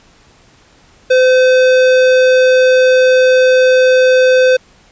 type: tone with tanh clipping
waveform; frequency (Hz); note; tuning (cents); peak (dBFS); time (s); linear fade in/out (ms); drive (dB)
sine; 512; C5; -38; -8; 1.1-4.57; 10; 18
effects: pink hiss -47 dBFS RMS until 4.91 s + resampled to 16000 Hz